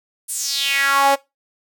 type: tone with high-pass filter sweep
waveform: sawtooth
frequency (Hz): 277.2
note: C#4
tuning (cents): 0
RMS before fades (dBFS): -18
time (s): 0.28-1.16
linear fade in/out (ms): 20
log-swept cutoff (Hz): 10000 to 610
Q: 4
effects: noise-tail reverb RT60 0.2 s tail -20 dB re dry